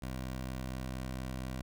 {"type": "tone", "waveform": "15% pulse", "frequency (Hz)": 64.3, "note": "C2", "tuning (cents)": -30, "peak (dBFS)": -31, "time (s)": [0.02, 1.62], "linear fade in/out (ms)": 5, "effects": []}